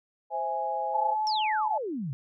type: chord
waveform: sine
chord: C augmented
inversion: none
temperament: equal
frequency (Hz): 523.3 / 659.3 / 830.6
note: C5 / E5 / G#5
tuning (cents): 0 / 0 / 0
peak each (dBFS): -35 / -34 / -29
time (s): 0.3-1.16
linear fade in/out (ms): 50
type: tone with vibrato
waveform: sine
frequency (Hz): 860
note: A5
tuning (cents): -40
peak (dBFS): -25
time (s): 0.94-1.78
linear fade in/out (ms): 5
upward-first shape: sine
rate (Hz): 15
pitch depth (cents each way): 8
type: exponential sweep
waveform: sine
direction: down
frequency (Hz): 5640 to 124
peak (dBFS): -30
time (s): 1.27-2.13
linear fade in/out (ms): 0
effects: none